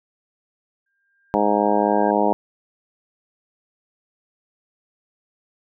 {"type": "tone with exponential growth", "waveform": "sine", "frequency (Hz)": 1598, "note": "G6", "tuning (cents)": 33, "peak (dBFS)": -32, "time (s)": [0.86, 2.11], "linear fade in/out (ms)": 5, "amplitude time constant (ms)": 270}
{"type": "harmonic tone", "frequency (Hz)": 103.83, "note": "G#2", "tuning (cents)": 0, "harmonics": [2, 3, 4, 5, 6, 7, 8, 9], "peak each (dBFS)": [-24, -24, -24, -24, -24, -24, -24, -24], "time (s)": [1.34, 2.33], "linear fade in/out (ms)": 0}
{"effects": []}